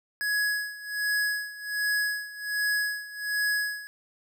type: tone with tremolo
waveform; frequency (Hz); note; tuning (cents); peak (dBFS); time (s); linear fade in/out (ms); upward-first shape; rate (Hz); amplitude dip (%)
square; 1676; G#6; +15; -24; 0.21-3.87; 0; sine; 1.3; 85
effects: none